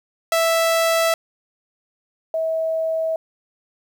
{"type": "tone pair in turn", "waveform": ["sawtooth", "sine"], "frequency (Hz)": [659.3, 645.7], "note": ["E5", "E5"], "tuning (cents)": [0, -36], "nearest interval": "unison", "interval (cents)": 36, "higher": "first", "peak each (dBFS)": [-12, -19], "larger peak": "first", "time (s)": [[0.32, 1.14], [2.34, 3.16]], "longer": "neither", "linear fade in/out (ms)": 2, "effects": ["9-bit"]}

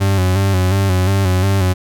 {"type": "tone with vibrato", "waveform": "40% pulse", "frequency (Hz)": 95, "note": "F#2", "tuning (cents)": 46, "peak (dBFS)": -11, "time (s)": [0, 1.74], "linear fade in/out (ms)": 20, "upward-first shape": "square", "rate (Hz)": 2.8, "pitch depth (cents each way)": 52, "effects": []}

